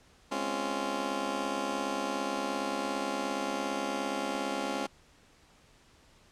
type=chord; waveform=15% pulse; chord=Db major seventh; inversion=second; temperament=just; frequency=207.9 / 259.9 / 277.2 / 346.5 Hz; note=Ab3 / C4 / Db4 / F4; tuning=+2 / -11 / 0 / -14 cents; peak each=-32 / -32 / -29 / -32 dBFS; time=0.31-4.87 s; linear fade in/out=10 ms; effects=pink hiss -61 dBFS RMS until 6.31 s + low-pass 8000 Hz 12 dB/octave